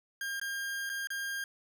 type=tone with dropouts; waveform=40% pulse; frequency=1608 Hz; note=G6; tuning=44 cents sharp; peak=-33 dBFS; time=0.21-1.44 s; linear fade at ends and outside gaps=2 ms; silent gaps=0.398-0.414 / 0.894-0.898 / 1.072-1.103 s; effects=none